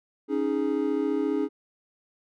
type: chord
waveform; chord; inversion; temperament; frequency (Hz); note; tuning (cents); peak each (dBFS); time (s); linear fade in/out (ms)
triangle; C# suspended second; none; just; 277.2 / 311.8 / 415.8; C#4 / D#4 / G#4; 0 / +4 / +2; -26; 0.28-1.49; 50
effects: none